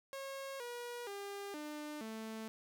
sawtooth tone with pitch steps, 544 / 481.6 / 401.1 / 299.7 / 221 Hz, C#5 / B4 / G4 / D4 / A3, -33 / -44 / +40 / +35 / +8 cents, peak -39 dBFS, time 0.13-2.48 s, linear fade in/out 0 ms, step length 470 ms, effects none

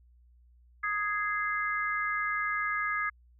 sine chord, Ab major, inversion second, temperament just, 1245.9 / 1661.2 / 2077 Hz, Eb6 / Ab6 / C7, +2 / 0 / -13 cents, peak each -32 / -32 / -34 dBFS, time 0.83-3.1 s, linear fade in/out 10 ms, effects added 60 Hz sine -57 dBFS peak until 3.39 s

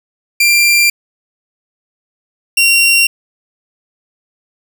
sawtooth tone pair in turn, 2375 / 2751 Hz, D7 / F7, +19 / -27 cents, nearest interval minor third, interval 254 cents, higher second, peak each -4 dBFS, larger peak neither, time 0.4-0.9 / 2.57-3.07 s, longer neither, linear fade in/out 5 ms, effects none

